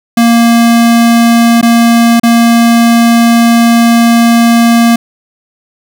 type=tone with dropouts; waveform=square; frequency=233.1 Hz; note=A#3; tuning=in tune; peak=-4 dBFS; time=0.17-4.96 s; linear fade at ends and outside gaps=5 ms; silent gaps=1.613-1.627 / 2.198-2.233 s; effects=none

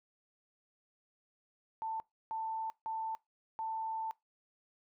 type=tone bursts at uneven times; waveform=sine; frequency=889 Hz; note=A5; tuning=18 cents sharp; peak=-35 dBFS; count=4; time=1.82-2 / 2.31-2.7 / 2.86-3.15 / 3.59-4.11 s; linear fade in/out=0 ms; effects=noise-tail reverb RT60 0.2 s tail -22 dB re dry

